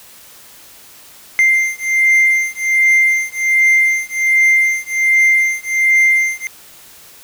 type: beating tone pair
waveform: triangle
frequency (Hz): 2093 / 2094.3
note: C7 / C7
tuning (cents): 0 / +1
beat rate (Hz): 1.3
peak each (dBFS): -12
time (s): 1.39-6.47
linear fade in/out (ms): 0
effects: white hiss -41 dBFS RMS until 7.23 s